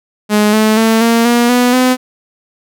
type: tone with pitch steps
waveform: sawtooth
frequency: 210 / 216.8 / 223.8 / 231 / 238.5 / 246.2 / 254.1 Hz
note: G#3 / A3 / A3 / A#3 / A#3 / B3 / B3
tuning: +19 / -25 / +30 / -16 / +40 / -5 / +49 cents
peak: -4 dBFS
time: 0.29-1.97 s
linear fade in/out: 50 ms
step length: 240 ms
effects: none